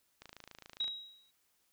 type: click train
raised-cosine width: 0.2 ms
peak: -32 dBFS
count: 19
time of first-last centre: 0.22-0.879 s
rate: 27.3 Hz
type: tone with exponential decay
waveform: sine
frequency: 3833 Hz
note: A#7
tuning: 47 cents sharp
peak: -30 dBFS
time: 0.8-1.31 s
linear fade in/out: 5 ms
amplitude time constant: 110 ms
effects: white hiss -75 dBFS RMS until 1.72 s